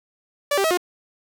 sawtooth tone with pitch steps, 578 / 392.8 / 642 / 357.4 Hz, D5 / G4 / E5 / F4, -28 / +4 / -46 / +40 cents, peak -14 dBFS, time 0.51-0.774 s, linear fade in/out 5 ms, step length 66 ms, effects none

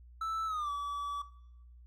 triangle tone with pitch glide, 1318.5 to 1147.8 Hz, E6 to D6, 0 to -40 cents, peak -31 dBFS, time 0.21-1.22 s, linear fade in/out 5 ms, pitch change -240 cents, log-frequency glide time 0.46-0.7 s, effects noise-tail reverb RT60 0.9 s tail -19 dB re dry + added 60 Hz sine -52 dBFS peak until 1.86 s

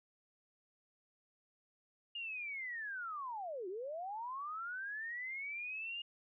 sine linear two-way sweep, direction down then up, 2853 to 349.2 to 2853 Hz, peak -40 dBFS, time 2.15-6.02 s, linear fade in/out 5 ms, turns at 3.68 s, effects none

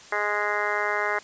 harmonic tone, 207.7 Hz, G#3, in tune, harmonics 2 / 3 / 4 / 5 / 6 / 7 / 8 / 9 / 10, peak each -32 / -32 / -32 / -32 / -32 / -32 / -32 / -32 / -32 dBFS, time 0.12-1.19 s, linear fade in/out 5 ms, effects white hiss -47 dBFS RMS until 1.23 s + resampled to 16000 Hz

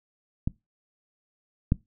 clicks, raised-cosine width 5 ms, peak -13 / -8 dBFS, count 2, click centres 0.475 / 1.721 s, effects noise-tail reverb RT60 0.2 s tail -21 dB re dry

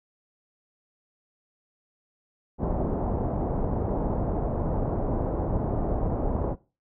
pink low-pass noise, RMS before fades -27 dBFS, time 2.58-6.56 s, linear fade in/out 50 ms, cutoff 800 Hz, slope 24 dB/octave, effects noise-tail reverb RT60 0.3 s tail -19 dB re dry

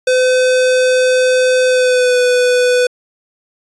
square tone with pitch glide, 509 to 496.5 Hz, C5 to B4, -48 to +9 cents, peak -10 dBFS, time 0.07-2.87 s, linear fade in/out 5 ms, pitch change -43 cents, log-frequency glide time 1.67-2.18 s, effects resampled to 22050 Hz

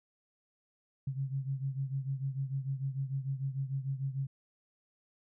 sine beating tone pair, 133.9 / 140.6 Hz, C3 / C#3, +40 / +25 cents, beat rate 6.7 Hz, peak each -34 / -38 dBFS, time 1.07-4.27 s, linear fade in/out 5 ms, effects none

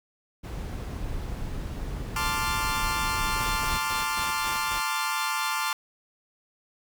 brown noise, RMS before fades -33 dBFS, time 0.43-3.79 s, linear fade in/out 20 ms
sawtooth chord, D minor seventh, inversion second, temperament equal, 880 / 1046.5 / 1174.7 / 1396.9 Hz, A5 / C6 / D6 / F6, 0 / 0 / 0 / 0 cents, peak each -28 dBFS, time 2.16-5.73 s, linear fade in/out 2 ms
pink noise with tremolo, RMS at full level -38 dBFS, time 3.36-4.82 s, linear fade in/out 50 ms, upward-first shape square, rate 3.7 Hz, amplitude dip 65%
effects none

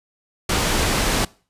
pink low-pass noise, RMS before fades -20 dBFS, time 0.49-1.25 s, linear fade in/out 5 ms, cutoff 10000 Hz, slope 12 dB/octave, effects noise-tail reverb RT60 0.4 s tail -23 dB re dry + resampled to 32000 Hz

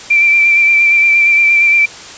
sine tone with vibrato, 2349 Hz, D7, in tune, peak -6 dBFS, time 0.1-1.86 s, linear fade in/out 10 ms, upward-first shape sine, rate 8.6 Hz, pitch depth 25 cents each way, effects white hiss -31 dBFS RMS until 2.17 s + resampled to 16000 Hz

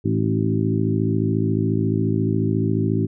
harmonic tone with a mistuned harmonic, 54.2 Hz, A1, 25 cents flat, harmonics 2 / 3 / 4 / 5 / 6 / 7, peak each -22 / -24 / -25 / -26 / -27 / -27 dBFS, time 0.04-3.07 s, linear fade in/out 20 ms, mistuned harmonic 6, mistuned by -28 cents, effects none

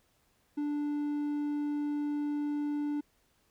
triangle tone, 293.3 Hz, D4, 2 cents flat, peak -28 dBFS, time 0.57-3.01 s, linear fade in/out 10 ms, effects pink hiss -71 dBFS RMS until 3.5 s

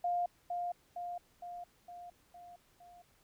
sine tone with echo, 704 Hz, F5, 14 cents sharp, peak -30 dBFS, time 0.04-0.26 s, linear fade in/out 5 ms, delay 460 ms, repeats 6, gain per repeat -4 dB, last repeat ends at 3.02 s, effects pink hiss -69 dBFS RMS until 3.23 s

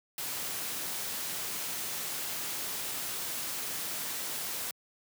white noise, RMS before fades -36 dBFS, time 0.18-4.71 s, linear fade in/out 2 ms, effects high-pass 100 Hz 12 dB/octave

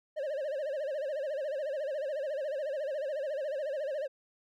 triangle tone with vibrato, 574 Hz, D5, 40 cents flat, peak -30 dBFS, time 0.16-4.08 s, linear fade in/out 20 ms, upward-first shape sine, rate 14 Hz, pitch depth 150 cents each way, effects none

